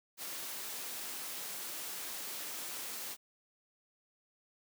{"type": "noise", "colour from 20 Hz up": "white", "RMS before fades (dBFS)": -42, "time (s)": [0.17, 3.17], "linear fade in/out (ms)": 50, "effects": ["high-pass 200 Hz 12 dB/octave"]}